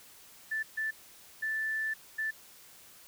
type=tone bursts at uneven times; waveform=sine; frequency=1760 Hz; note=A6; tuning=in tune; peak=-30 dBFS; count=4; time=0.51-0.63 / 0.77-0.91 / 1.42-1.94 / 2.18-2.31 s; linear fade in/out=10 ms; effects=white hiss -55 dBFS RMS until 3.07 s